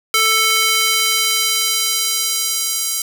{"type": "tone with high-pass filter sweep", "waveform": "square", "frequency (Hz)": 441.9, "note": "A4", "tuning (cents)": 7, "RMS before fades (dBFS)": -17, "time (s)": [0.14, 3.02], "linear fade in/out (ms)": 2, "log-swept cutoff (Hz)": [1700, 6400], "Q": 0.85, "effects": []}